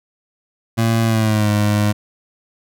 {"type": "tone with pitch glide", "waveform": "25% pulse", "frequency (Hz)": [113.9, 104.45], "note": ["A#2", "G#2"], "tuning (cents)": [-40, 10], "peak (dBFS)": -10, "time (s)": [0.77, 1.93], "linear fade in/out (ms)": 20, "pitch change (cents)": -150, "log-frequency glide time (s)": [1.04, 1.5], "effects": []}